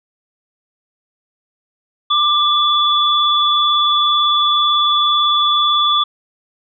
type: tone pair together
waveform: sine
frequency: 1188 / 3447 Hz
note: D6 / A7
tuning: +20 / -36 cents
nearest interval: octave + tritone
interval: 1844 cents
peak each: -14 dBFS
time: 2.1-6.04 s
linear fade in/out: 10 ms
effects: none